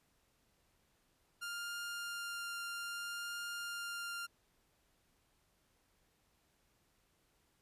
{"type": "tone with vibrato", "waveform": "sawtooth", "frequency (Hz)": 1400, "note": "F6", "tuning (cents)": 4, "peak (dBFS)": -37, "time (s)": [1.41, 4.27], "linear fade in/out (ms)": 20, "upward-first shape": "triangle", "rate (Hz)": 0.62, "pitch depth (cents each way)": 8, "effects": ["pink hiss -75 dBFS RMS until 7.61 s", "resampled to 32000 Hz"]}